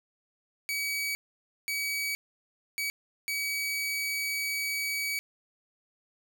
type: tone bursts at uneven times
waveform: sawtooth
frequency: 2275 Hz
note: C#7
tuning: 44 cents sharp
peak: -26 dBFS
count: 4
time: 0.69-1.15 / 1.68-2.15 / 2.78-2.9 / 3.28-5.19 s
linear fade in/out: 0 ms
effects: none